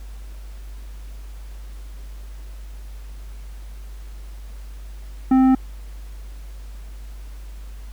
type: tone with tanh clipping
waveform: sine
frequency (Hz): 261.6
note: C4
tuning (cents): 0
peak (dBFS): -13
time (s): 5.31-5.55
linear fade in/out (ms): 5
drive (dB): 10
effects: added 50 Hz sine -33 dBFS peak until 7.92 s + pink hiss -51 dBFS RMS until 7.92 s